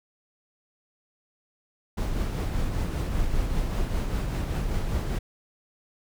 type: noise with tremolo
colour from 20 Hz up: brown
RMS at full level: -25 dBFS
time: 1.97-5.19 s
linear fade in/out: 10 ms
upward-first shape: triangle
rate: 5.1 Hz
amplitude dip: 40%
effects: none